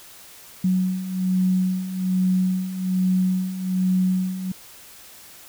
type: beating tone pair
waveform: sine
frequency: 184.4 / 185.6 Hz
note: F#3 / F#3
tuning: -6 / +6 cents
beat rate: 1.2 Hz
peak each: -25 / -20 dBFS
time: 0.64-4.52 s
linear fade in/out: 5 ms
effects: white hiss -45 dBFS RMS until 5.48 s